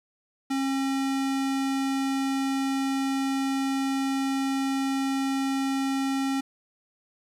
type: tone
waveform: square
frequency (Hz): 270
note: C#4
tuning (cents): -45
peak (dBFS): -25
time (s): 0.5-6.41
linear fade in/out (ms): 10
effects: low-pass 10000 Hz 12 dB/octave + 9-bit